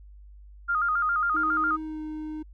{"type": "tone with vibrato", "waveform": "sine", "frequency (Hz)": 1318.5, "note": "E6", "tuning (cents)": 0, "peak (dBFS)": -22, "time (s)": [0.68, 1.77], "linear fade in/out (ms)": 20, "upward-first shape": "square", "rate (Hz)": 7.3, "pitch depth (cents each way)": 100}
{"type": "tone with pitch glide", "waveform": "triangle", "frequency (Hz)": [313.9, 308.7], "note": ["D#4", "D#4"], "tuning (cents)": [15, -14], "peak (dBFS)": -30, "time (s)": [1.34, 2.43], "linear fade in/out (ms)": 10, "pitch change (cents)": -29, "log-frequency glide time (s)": [1.8, 2.01]}
{"effects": ["added 50 Hz sine -45 dBFS peak until 2.53 s"]}